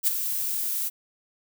violet noise with ADSR envelope, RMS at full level -19 dBFS, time 0.03-0.9 s, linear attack 44 ms, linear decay 15 ms, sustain -9 dB, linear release 27 ms, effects none

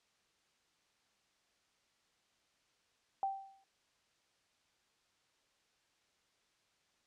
sine tone with exponential decay, 780 Hz, G5, 9 cents flat, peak -30 dBFS, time 3.23-3.64 s, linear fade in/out 1 ms, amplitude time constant 89 ms, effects white hiss -75 dBFS RMS until 7.06 s + low-pass 6000 Hz 12 dB/octave

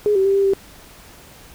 sine tone with pitch steps, 416.7 / 384.5 / 392.6 / 395.1 / 390.8 Hz, G#4 / G4 / G4 / G4 / G4, +6 / -33 / +3 / +14 / -5 cents, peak -13 dBFS, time 0.06-0.535 s, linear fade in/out 0 ms, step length 95 ms, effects pink hiss -44 dBFS RMS until 1.54 s

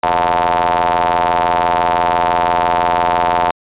sawtooth ring-modulated tone, 85.9 Hz, F2, 28 cents flat, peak -5 dBFS, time 0.03-3.51 s, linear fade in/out 5 ms, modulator 806 Hz, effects resampled to 8000 Hz

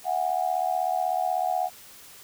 sine tone with amplitude modulation, 732 Hz, F#5, 19 cents flat, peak -19 dBFS, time 0.04-1.7 s, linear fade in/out 50 ms, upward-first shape sine, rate 76.2 Hz, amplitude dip 90%, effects white hiss -48 dBFS RMS until 2.23 s

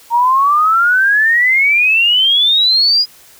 sine exponential sweep, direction up, 922 to 4978 Hz, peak -8 dBFS, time 0.1-3.06 s, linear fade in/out 50 ms, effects white hiss -43 dBFS RMS until 3.39 s

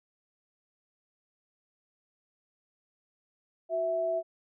sine tone pair together, 369.4 / 658.2 Hz, F#4 / E5, -3 / -3 cents, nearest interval minor seventh, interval 1000 cents, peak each -37 / -27 dBFS, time 3.69-4.23 s, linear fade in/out 50 ms, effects none

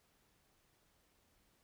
silence, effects pink hiss -74 dBFS RMS until 1.63 s

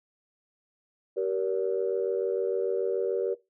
sine tone cluster, 386.1 / 472.9 / 572 Hz, G4 / A#4 / D5, -26 / +25 / -46 cents, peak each -28 / -28 / -33 dBFS, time 1.16-3.35 s, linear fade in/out 20 ms, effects noise-tail reverb RT60 0.2 s tail -17 dB re dry + tanh soft clip ceiling -16 dBFS

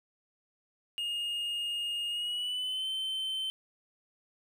triangle tone with pitch glide, 2846 to 3086 Hz, F7 to G7, +32 to -28 cents, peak -30 dBFS, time 0.98-3.5 s, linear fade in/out 0 ms, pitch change +140 cents, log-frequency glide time 2.09-2.88 s, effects none

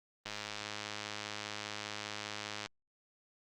click train, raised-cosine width 0.2 ms, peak -22 dBFS, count 253, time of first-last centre 0.26-2.66 s, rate 105 Hz, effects Opus 24 kbps

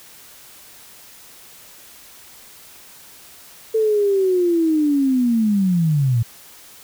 sine linear sweep, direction down, 447 to 111.2 Hz, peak -14 dBFS, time 3.74-6.23 s, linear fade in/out 10 ms, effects white hiss -44 dBFS RMS until 6.83 s

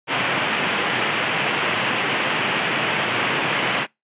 white band-pass noise, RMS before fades -22 dBFS, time 0.07-3.87 s, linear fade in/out 50 ms, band 110 to 3100 Hz, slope 48 dB/octave, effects noise-tail reverb RT60 0.2 s tail -25 dB re dry + resampled to 8000 Hz

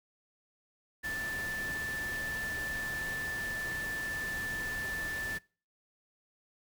sine tone in noise, 1760 Hz, A6, in tune, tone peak -34 dBFS, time 1.03-5.39 s, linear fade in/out 20 ms, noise pink, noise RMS -43 dBFS, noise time 1.03-5.39 s, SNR +6 dB, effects noise-tail reverb RT60 0.4 s tail -24 dB re dry

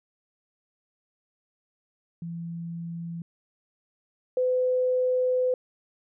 sine tone pair in turn, 168.5 / 506.2 Hz, E3 / B4, +38 / +43 cents, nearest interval octave + perfect fifth, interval 1905 cents, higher second, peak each -32 / -21 dBFS, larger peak second, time 2.22-3.22 / 4.37-5.54 s, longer second, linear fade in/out 2 ms, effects none

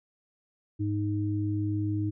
sine tone pair together, 103.82 / 311.1 Hz, G#2 / D#4, 0 / 0 cents, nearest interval octave + perfect fifth, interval 1900 cents, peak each -28 / -30 dBFS, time 0.79-2.11 s, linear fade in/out 20 ms, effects none

